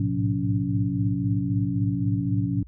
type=tone cluster; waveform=sine; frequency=106.6 / 110.4 / 126.3 / 179.6 / 282.8 Hz; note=G#2 / A2 / B2 / F3 / C#4; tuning=+46 / +6 / +39 / +49 / +35 cents; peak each=-28 dBFS; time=0-2.63 s; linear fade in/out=5 ms; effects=added 60 Hz sine -43 dBFS peak until 2.67 s